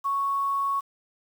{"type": "tone with quantisation", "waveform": "sine", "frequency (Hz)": 1108.7, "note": "C#6", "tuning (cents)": 0, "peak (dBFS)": -23, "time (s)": [0.04, 0.81], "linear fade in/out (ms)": 20, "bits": 8, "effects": []}